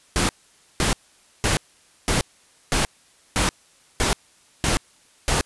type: noise bursts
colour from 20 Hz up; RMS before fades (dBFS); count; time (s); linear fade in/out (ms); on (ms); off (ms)
pink; -20; 9; 0.16-5.41; 0; 130; 510
effects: white hiss -56 dBFS RMS until 5.45 s + resampled to 24000 Hz